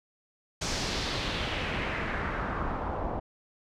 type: noise with low-pass filter sweep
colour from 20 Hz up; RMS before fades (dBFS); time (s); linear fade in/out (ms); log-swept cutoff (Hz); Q
pink; -32; 0.61-3.2; 10; 6300 to 770; 2
effects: none